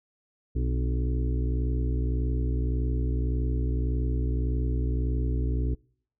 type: harmonic tone with a mistuned harmonic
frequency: 61.74 Hz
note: B1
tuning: in tune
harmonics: 1 / 2 / 4 / 5 / 6 / 7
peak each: -25 / -31 / -37 / -39 / -41 / -42 dBFS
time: 0.55-5.75 s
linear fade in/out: 10 ms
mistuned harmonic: 4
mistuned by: +70 cents
effects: noise-tail reverb RT60 0.6 s tail -26 dB re dry